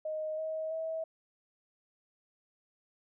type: tone with pitch steps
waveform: sine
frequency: 622.3 / 633.5 / 645 Hz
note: D#5 / D#5 / E5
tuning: 0 / +31 / -38 cents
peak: -33 dBFS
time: 0.05-1.04 s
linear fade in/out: 5 ms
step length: 330 ms
effects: none